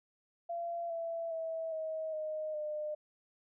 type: tone with pitch steps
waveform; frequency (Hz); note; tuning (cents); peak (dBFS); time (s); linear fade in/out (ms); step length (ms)
sine; 683 / 666.6 / 650.7 / 635.1 / 619.8 / 605; F5 / E5 / E5 / D#5 / D#5 / D#5; -39 / +19 / -23 / +35 / -7 / -49; -35; 0.49-2.95; 10; 410
effects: none